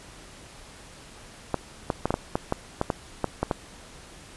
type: clicks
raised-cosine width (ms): 1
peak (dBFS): -9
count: 12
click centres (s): 1.543 / 1.902 / 2.056 / 2.106 / 2.141 / 2.355 / 2.524 / 2.814 / 2.902 / 3.243 / 3.43 / 3.512
effects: pink hiss -47 dBFS RMS until 4.36 s + resampled to 24000 Hz

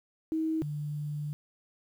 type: tone pair in turn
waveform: sine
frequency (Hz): 318.7 / 148.16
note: D#4 / D3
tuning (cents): +42 / +16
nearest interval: octave + minor second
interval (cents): 1326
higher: first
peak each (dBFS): -27 / -32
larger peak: first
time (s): 0.32-0.62 / 0.62-1.33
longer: second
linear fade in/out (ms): 0
effects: 10-bit

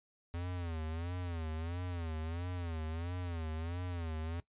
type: tone with vibrato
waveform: square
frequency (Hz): 84.2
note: E2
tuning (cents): +37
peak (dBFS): -38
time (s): 0.34-4.4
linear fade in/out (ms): 0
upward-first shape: sine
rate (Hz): 1.5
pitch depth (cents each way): 120
effects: noise-tail reverb RT60 0.1 s tail -18 dB re dry + resampled to 8000 Hz

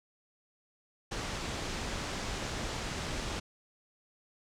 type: low-pass noise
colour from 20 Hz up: pink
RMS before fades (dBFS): -37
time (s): 1.11-3.4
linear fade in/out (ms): 10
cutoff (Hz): 7400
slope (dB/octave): 24
effects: none

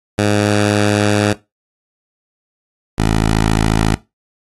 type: tone pair in turn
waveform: 10% pulse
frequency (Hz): 103.83 / 54.18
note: G#2 / A1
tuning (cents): 0 / -26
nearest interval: major seventh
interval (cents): 1126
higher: first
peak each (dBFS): -4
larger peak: neither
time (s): 0.18-1.33 / 2.98-3.95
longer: first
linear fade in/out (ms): 5
effects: noise-tail reverb RT60 0.2 s tail -18 dB re dry + AAC 32 kbps

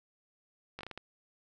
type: slowing click train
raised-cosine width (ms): 0.3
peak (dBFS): -26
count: 6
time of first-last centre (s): 0.79-0.976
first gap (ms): 18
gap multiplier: 1.37
effects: none

